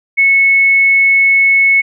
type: tone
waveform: sine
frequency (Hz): 2200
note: C#7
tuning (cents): -14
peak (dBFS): -6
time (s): 0.17-1.82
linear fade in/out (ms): 20
effects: none